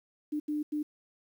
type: tone bursts at uneven times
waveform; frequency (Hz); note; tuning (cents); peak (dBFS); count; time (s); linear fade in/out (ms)
sine; 299.4; D4; +33; -29; 3; 0.32-0.4 / 0.48-0.63 / 0.72-0.83; 10
effects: 10-bit